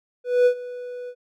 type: tone with ADSR envelope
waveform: triangle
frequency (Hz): 492.8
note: B4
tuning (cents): -4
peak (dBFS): -10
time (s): 0.24-1.15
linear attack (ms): 220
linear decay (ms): 81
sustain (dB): -19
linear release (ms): 63
effects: none